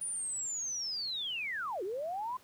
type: linear two-way sweep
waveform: sine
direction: down then up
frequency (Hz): 9700 to 349.2 to 1042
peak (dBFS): -34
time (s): 0.01-2.37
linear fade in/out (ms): 5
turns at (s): 1.83
effects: pink hiss -61 dBFS RMS until 2.43 s + high-pass 80 Hz 12 dB/octave